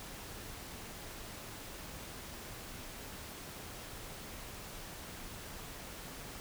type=silence; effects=pink hiss -47 dBFS RMS until 6.4 s